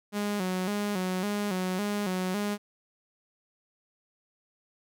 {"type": "tone with vibrato", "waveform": "sawtooth", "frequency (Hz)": 194.9, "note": "G3", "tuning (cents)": -10, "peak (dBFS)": -24, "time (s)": [0.12, 2.58], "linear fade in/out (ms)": 50, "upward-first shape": "square", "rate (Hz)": 1.8, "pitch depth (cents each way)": 95, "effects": []}